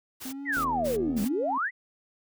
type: noise bursts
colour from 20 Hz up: white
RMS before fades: -40 dBFS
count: 4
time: 0.2-1.29 s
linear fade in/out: 20 ms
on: 130 ms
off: 190 ms
type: tone with vibrato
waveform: triangle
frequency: 257.1 Hz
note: C4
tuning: 30 cents flat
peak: -33 dBFS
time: 0.25-1.58 s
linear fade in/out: 5 ms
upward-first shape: sine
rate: 1.1 Hz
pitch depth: 160 cents each way
type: exponential two-way sweep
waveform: sine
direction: down then up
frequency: 2098 to 194.8 to 2098 Hz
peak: -25 dBFS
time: 0.45-1.71 s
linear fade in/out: 50 ms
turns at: 1.22 s
type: click train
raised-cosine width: 2 ms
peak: -26 dBFS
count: 55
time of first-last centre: 0.57-1.242 s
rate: 80.4 Hz
effects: none